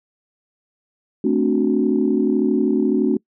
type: chord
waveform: sine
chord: D dominant seventh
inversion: second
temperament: equal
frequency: 220 / 261.6 / 293.7 / 370 Hz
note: A3 / C4 / D4 / F#4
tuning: 0 / 0 / 0 / 0 cents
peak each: -20 dBFS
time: 1.24-3.17 s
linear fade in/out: 5 ms
effects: noise-tail reverb RT60 0.1 s tail -25 dB re dry + tanh soft clip ceiling -5 dBFS